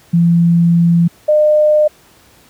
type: tone pair in turn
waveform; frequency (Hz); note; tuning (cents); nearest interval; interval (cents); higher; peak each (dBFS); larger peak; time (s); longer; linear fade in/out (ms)
sine; 170 / 605.8; F3 / D#5; -46 / -46; octave + minor seventh; 2200; second; -7 / -7; neither; 0.13-1.08 / 1.28-1.88; first; 10
effects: pink hiss -47 dBFS RMS until 2.49 s + high-pass 60 Hz 12 dB/octave